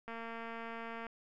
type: click train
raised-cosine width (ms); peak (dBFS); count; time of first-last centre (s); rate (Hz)
0.5; -30; 227; 0.08-1.067; 229
effects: none